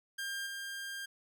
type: tone with level steps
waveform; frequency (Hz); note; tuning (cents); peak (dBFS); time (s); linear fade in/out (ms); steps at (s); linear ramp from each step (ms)
sawtooth; 1600; G6; +35; -33 / -36; 0.18-1.06; 10; 0.46; 10
effects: none

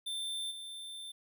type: tone with level steps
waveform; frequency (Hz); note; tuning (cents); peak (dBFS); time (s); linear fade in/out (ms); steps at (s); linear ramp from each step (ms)
square; 3561; A7; +20; -36 / -43; 0.06-1.12; 10; 0.5; 20
effects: 13-bit

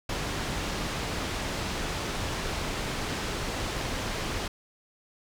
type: low-pass noise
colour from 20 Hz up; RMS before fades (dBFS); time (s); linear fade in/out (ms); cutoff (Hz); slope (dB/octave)
pink; -32; 0.09-4.48; 5; 6200; 12
effects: none

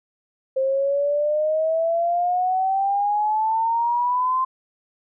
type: exponential sweep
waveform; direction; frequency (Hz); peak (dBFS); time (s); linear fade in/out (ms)
sine; up; 526 to 1046.5; -18; 0.56-4.45; 10
effects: none

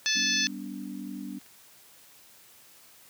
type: harmonic tone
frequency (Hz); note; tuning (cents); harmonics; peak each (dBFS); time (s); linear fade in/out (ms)
871; A5; -18; 2 / 3 / 4 / 5 / 6 / 7; -31 / -31 / -31 / -31 / -31 / -31; 0.06-0.47; 0
type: chord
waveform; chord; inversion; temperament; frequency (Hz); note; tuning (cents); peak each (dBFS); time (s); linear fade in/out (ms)
sine; G major; none; equal with one note detuned; 196 / 246.9 / 289.3; G3 / B3 / D4; 0 / 0 / -26; -39 / -40 / -39; 0.15-1.39; 10
type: clicks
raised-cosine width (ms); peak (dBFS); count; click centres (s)
0.2; -39; 2; 1.415 / 1.463
effects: white hiss -55 dBFS RMS until 3.09 s + high-pass 60 Hz 12 dB/octave

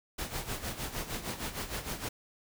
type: noise with tremolo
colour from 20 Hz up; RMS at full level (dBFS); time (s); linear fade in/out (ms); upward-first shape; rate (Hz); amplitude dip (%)
pink; -35; 0.18-2.09; 10; sine; 6.5; 70
effects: none

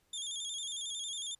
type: tone with vibrato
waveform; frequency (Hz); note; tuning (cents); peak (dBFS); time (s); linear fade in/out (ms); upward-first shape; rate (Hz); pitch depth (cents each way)
25% pulse; 3438; A7; -41; -33; 0.13-1.35; 5; square; 11; 68
effects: pink hiss -73 dBFS RMS until 1.39 s + resampled to 32000 Hz

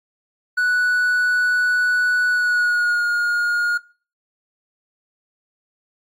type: tone with pitch glide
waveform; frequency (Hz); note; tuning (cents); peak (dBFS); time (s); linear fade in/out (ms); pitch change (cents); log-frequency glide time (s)
triangle; 1478 to 1429.3; F#6 to F6; -2 to +40; -14; 0.57-3.78; 10; -58; 2.29-3.06
effects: noise-tail reverb RT60 0.4 s tail -22 dB re dry + AAC 64 kbps

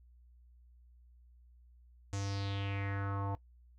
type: tone with low-pass filter sweep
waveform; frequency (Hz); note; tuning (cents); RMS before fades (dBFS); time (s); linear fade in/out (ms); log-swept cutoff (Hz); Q
square; 99.2; G2; +21; -37; 2.13-3.35; 0; 7100 to 860; 4
effects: noise-tail reverb RT60 0.1 s tail -18 dB re dry + added 60 Hz sine -58 dBFS peak until 3.78 s

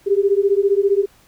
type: beating tone pair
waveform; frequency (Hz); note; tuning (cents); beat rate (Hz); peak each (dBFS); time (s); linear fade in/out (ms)
sine; 391 / 406; G4 / G#4; -4 / -39; 15; -16; 0.06-1.06; 20
effects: pink hiss -53 dBFS RMS until 1.27 s

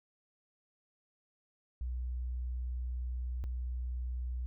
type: tone pair in turn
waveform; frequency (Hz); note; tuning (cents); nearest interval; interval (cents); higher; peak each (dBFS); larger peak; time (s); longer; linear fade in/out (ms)
sine; 61.74 / 61.74; B1 / B1; 0 / 0; unison; 0; neither; -34 / -34; neither; 1.81-3.44 / 3.44-4.46; first; 0
effects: none

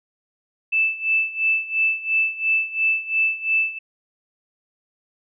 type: tone with tremolo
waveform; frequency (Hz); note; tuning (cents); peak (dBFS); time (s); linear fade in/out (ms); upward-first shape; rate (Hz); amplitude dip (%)
sine; 2637; E7; 0; -15; 0.72-3.79; 10; sine; 2.9; 85
effects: none

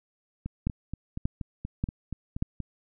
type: two click trains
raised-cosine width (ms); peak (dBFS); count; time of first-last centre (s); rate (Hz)
5; -14 / -21; 4 / 10; 0.67-2.424 / 0.46-2.603; 1.71 / 4.2
effects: none

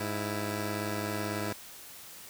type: tone pair together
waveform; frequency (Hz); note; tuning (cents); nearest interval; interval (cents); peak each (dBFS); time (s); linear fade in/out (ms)
10% pulse; 103.82 / 329.6; G#2 / E4; 0 / 0; octave + minor sixth; 2000; -25 / -28; 0-1.53; 5
effects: white hiss -48 dBFS RMS until 2.29 s

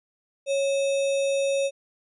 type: tone with sample-and-hold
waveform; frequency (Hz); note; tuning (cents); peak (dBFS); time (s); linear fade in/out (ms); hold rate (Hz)
sine; 552; C#5; -7; -21; 0.46-1.71; 50; 3150
effects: resampled to 24000 Hz

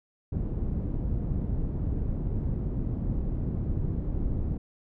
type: low-pass noise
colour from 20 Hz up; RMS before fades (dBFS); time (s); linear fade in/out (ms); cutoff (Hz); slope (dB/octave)
pink; -29; 0.32-4.58; 10; 220; 12
effects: none

